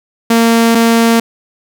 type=tone pair in turn; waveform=sawtooth; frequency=229.8 / 229.8 Hz; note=A#3 / A#3; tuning=-25 / -25 cents; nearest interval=unison; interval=0 cents; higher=neither; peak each=-3 dBFS; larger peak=neither; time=0.3-0.75 / 0.75-1.2 s; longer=neither; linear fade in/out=5 ms; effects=none